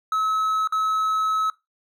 triangle tone with dropouts, 1290 Hz, E6, 38 cents flat, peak -18 dBFS, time 0.12-1.5 s, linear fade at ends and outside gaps 2 ms, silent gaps 0.674-0.723 s, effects noise-tail reverb RT60 0.2 s tail -19 dB re dry

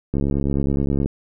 click train, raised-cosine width 3 ms, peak -9 dBFS, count 65, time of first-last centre 0.14-1.06 s, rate 69.6 Hz, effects none

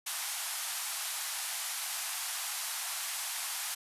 white band-pass noise, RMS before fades -37 dBFS, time 0.06-3.75 s, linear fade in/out 10 ms, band 690 to 13000 Hz, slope 48 dB/octave, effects resampled to 32000 Hz

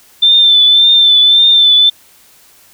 sine tone with vibrato, 3548 Hz, A7, 14 cents sharp, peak -4 dBFS, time 0.22-1.9 s, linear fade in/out 10 ms, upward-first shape triangle, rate 1.8 Hz, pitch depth 43 cents each way, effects white hiss -45 dBFS RMS until 2.73 s

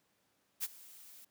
blue noise with ADSR envelope, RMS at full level -34 dBFS, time 0.6-1.25 s, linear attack 37 ms, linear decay 33 ms, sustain -21 dB, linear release 7 ms, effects pink hiss -75 dBFS RMS until 1.3 s + high-pass 150 Hz 12 dB/octave

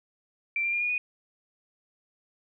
sine tone with pitch steps, 2349 / 2379 / 2409 / 2440 / 2471 Hz, D7 / D7 / D7 / D#7 / D#7, 0 / +22 / +43 / -34 / -13 cents, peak -25 dBFS, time 0.56-0.98 s, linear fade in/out 2 ms, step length 84 ms, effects none

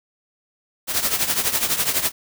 white noise with tremolo, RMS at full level -18 dBFS, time 0.87-2.12 s, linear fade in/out 50 ms, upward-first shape triangle, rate 12 Hz, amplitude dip 80%, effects none

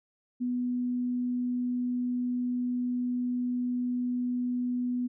sine tone, 246.9 Hz, B3, in tune, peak -27 dBFS, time 0.4-5.08 s, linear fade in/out 20 ms, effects none

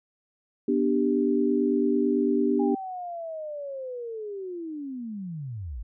sine chord, G major, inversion first, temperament just, 245 / 294 / 392 Hz, B3 / D4 / G4, -14 / +2 / 0 cents, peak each -25 dBFS, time 0.68-2.75 s, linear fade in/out 5 ms
sine linear sweep, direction down, 817 to 46.34 Hz, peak -32 dBFS, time 2.59-5.83 s, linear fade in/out 10 ms
effects none

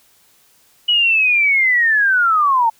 sine linear sweep, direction down, 2944 to 880 Hz, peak -11 dBFS, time 0.88-2.7 s, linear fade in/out 10 ms, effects white hiss -54 dBFS RMS until 2.79 s

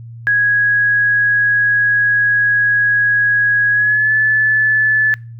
sine tone with pitch glide, 1660 to 1734.5 Hz, G#6 to A6, -1 to -25 cents, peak -10 dBFS, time 0.27-5.14 s, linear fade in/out 0 ms, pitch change +76 cents, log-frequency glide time 3.71-4.12 s, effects noise-tail reverb RT60 0.4 s tail -25 dB re dry + added 116 Hz sine -30 dBFS peak until 5.39 s

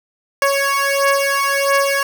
15% pulse beating tone pair, 554.4 / 555.9 Hz, C#5 / C#5, 0 / +5 cents, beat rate 1.5 Hz, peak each -11 dBFS, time 0.42-2.03 s, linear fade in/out 2 ms, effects none

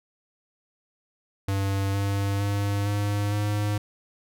square tone with pitch steps, 98.1 / 99.53 / 100.97 / 102.44 / 103.93 Hz, G2 / G2 / G#2 / G#2 / G#2, +2 / +27 / -48 / -23 / +2 cents, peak -24 dBFS, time 1.48-3.78 s, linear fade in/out 5 ms, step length 460 ms, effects none

